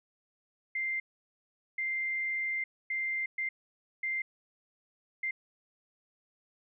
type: tone bursts at uneven times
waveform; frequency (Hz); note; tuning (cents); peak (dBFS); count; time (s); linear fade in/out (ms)
sine; 2093; C7; 0; -30; 6; 0.75-1 / 1.78-2.64 / 2.9-3.26 / 3.38-3.49 / 4.03-4.22 / 5.23-5.31; 5
effects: none